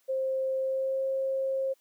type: tone with pitch glide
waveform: sine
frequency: 528 to 534.4 Hz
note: C5 to C5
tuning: +16 to +36 cents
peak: -26 dBFS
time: 0.08-1.74 s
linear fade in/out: 20 ms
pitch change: +20 cents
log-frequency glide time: 0.59-1.05 s
effects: white hiss -69 dBFS RMS until 1.8 s + high-pass 300 Hz 12 dB/octave